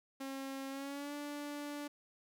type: tone with pitch glide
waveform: sawtooth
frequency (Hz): 270 to 291.1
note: C#4 to D4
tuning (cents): -45 to -15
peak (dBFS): -37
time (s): 0.2-1.88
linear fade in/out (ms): 10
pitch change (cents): +130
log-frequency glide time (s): 0.69-1.14
effects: none